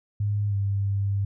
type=tone with pitch glide; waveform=sine; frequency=103 to 99.49 Hz; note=G#2 to G2; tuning=-14 to +26 cents; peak=-22 dBFS; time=0.2-1.25 s; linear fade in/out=5 ms; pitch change=-60 cents; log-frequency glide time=0.48-0.55 s; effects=none